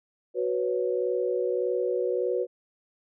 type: chord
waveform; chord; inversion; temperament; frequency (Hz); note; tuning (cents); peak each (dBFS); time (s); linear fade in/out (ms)
sine; F# suspended fourth; none; just; 370 / 493.3 / 555; F#4 / B4 / C#5; 0 / -2 / +2; -28 / -27 / -32; 0.34-2.47; 50
effects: none

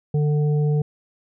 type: harmonic tone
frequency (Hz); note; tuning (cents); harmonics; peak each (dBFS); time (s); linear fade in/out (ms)
148.8; D3; +23; 1 / 3 / 5; -17 / -27 / -39; 0.14-0.82; 5
effects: none

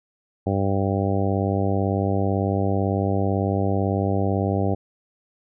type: harmonic tone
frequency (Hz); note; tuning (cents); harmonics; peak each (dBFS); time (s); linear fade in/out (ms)
98; G2; 0; 1 / 2 / 3 / 4 / 5 / 6 / 7 / 8; -23 / -26 / -28 / -29 / -30 / -31 / -31 / -32; 0.46-4.75; 10
effects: none

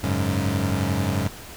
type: chord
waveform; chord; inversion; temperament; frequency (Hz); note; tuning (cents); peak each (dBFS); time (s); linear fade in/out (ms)
25% pulse; F# suspended second; none; equal; 92.5 / 103.83 / 138.59; F#2 / G#2 / C#3; 0 / 0 / 0; -21 / -22 / -25; 0.03-1.28; 10
effects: pink hiss -40 dBFS RMS until 1.56 s

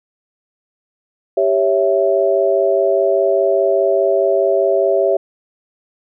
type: chord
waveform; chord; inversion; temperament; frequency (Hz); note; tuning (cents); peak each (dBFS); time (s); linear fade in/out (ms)
sine; C# diminished; second; equal with one note detuned; 393.8 / 554.4 / 659.3; G4 / C#5 / E5; +8 / 0 / 0; -16; 1.37-5.17; 5
effects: none

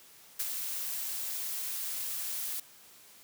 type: noise with ADSR envelope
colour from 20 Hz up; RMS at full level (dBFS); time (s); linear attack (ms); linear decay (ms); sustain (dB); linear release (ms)
blue; -30; 0.39-2.6; 11; 33; -6; 4
effects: white hiss -56 dBFS RMS until 3.23 s + high-pass 80 Hz 12 dB/octave

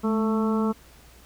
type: harmonic tone with a mistuned harmonic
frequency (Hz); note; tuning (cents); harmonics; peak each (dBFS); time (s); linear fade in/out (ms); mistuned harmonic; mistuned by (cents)
221.3; A3; +10; 1 / 2 / 3 / 4 / 5 / 6; -22 / -28 / -38 / -35 / -34 / -35; 0.03-0.73; 20; 1; -43
effects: added 60 Hz sine -53 dBFS peak until 1.25 s + pink hiss -53 dBFS RMS until 1.25 s

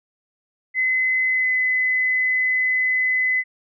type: tone with pitch glide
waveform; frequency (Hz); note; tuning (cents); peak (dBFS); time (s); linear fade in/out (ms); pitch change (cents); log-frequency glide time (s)
sine; 2036 to 2020; C7 to B6; -48 to +39; -17; 0.74-3.44; 50; -13; 1.26-1.61
effects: none

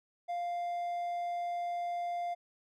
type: tone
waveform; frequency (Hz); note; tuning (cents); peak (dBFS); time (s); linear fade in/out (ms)
triangle; 698.5; F5; 0; -31; 0.28-2.35; 20
effects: none

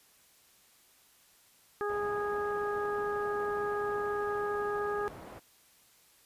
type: harmonic tone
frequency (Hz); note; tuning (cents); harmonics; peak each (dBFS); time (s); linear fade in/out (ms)
412.5; G#4; -12; 1 / 2 / 3 / 4; -32 / -39 / -37 / -41; 1.81-5.08; 0
type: low-pass noise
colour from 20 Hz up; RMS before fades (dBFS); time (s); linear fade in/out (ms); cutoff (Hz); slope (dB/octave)
white; -48; 1.88-5.4; 20; 850; 12
effects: white hiss -63 dBFS RMS until 6.25 s + resampled to 32000 Hz

